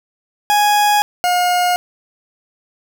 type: tone pair in turn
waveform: 40% pulse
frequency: 830.6 / 715.3 Hz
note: G#5 / F5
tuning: 0 / +41 cents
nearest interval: minor third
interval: 259 cents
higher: first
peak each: -10 / -12 dBFS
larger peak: first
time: 0.5-1.02 / 1.24-1.76 s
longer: neither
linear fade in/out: 0 ms
effects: none